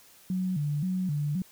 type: tone with vibrato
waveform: sine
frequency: 164.81 Hz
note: E3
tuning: in tune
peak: -26 dBFS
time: 0.3-1.42 s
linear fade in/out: 2 ms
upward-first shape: square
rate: 1.9 Hz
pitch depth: 200 cents each way
effects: white hiss -56 dBFS RMS until 1.51 s